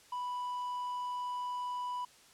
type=tone; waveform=triangle; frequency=987.8 Hz; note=B5; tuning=in tune; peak=-33 dBFS; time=0.12-2.05 s; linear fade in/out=5 ms; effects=white hiss -60 dBFS RMS until 2.33 s + low-pass 9000 Hz 12 dB/octave